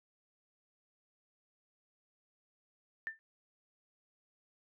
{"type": "tone with exponential decay", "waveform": "sine", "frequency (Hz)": 1784, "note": "A6", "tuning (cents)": 23, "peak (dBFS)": -32, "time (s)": [3.07, 3.19], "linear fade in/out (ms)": 0, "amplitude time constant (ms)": 26, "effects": []}